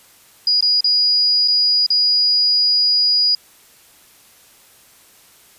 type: tone with dropouts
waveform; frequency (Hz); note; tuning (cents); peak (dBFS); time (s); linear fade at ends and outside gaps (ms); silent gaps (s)
sine; 4900; D#8; -27; -12; 0.47-3.35; 2; 0.608-0.625 / 0.807-0.843 / 1.477-1.482 / 1.864-1.903
effects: white hiss -49 dBFS RMS until 5.58 s + resampled to 32000 Hz